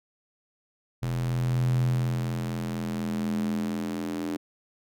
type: tone with high-pass filter sweep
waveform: square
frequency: 42.07 Hz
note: E1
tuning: 36 cents sharp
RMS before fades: -28 dBFS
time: 1.02-4.37 s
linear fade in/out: 10 ms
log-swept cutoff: 100 to 280 Hz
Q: 5.4
effects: none